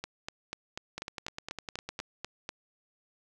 two click trains, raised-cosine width 0.2 ms, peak -19 / -20 dBFS, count 11 / 11, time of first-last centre 0.04-2.491 / 0.98-1.991 s, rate 4.08 / 9.89 Hz, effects none

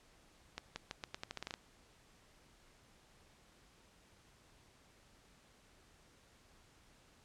accelerating click train, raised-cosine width 0.2 ms, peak -24 dBFS, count 12, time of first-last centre 0.58-1.54 s, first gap 180 ms, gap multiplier 0.84, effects pink hiss -66 dBFS RMS until 7.24 s + low-pass 9000 Hz 12 dB/octave

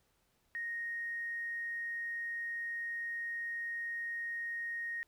triangle tone with tanh clipping, 1864.7 Hz, A#6, in tune, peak -36 dBFS, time 0.55-5.03 s, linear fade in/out 0 ms, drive 2 dB, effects pink hiss -75 dBFS RMS until 5.07 s

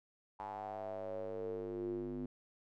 square tone with band-pass filter sweep, 50.4 Hz, G1, 49 cents sharp, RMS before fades -42 dBFS, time 0.39-2.26 s, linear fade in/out 5 ms, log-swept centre 890 to 280 Hz, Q 6.8, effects none

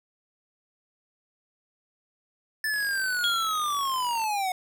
square linear sweep, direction down, 1760 to 726 Hz, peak -26 dBFS, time 2.64-4.52 s, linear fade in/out 2 ms
click train, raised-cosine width 0.3 ms, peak -29 dBFS, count 71, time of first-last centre 2.74-4.239 s, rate 46.7 Hz
sine tone with exponential decay, 3322 Hz, G#7, in tune, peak -22 dBFS, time 3.24-3.98 s, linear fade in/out 0 ms, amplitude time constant 160 ms
effects none

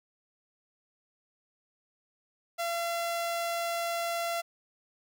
sawtooth tone, 681 Hz, F5, 44 cents flat, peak -26 dBFS, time 2.58-4.42 s, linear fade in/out 20 ms, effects none

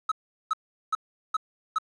triangle tone bursts, 1287 Hz, E6, 42 cents flat, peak -20 dBFS, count 5, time 0.09-1.785 s, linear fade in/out 5 ms, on 27 ms, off 390 ms, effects resampled to 22050 Hz + 9-bit

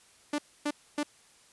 sawtooth tone bursts, 294.3 Hz, D4, 4 cents sharp, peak -24 dBFS, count 3, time 0.33-1.032 s, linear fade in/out 5 ms, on 54 ms, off 270 ms, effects white hiss -60 dBFS RMS until 1.52 s + resampled to 24000 Hz

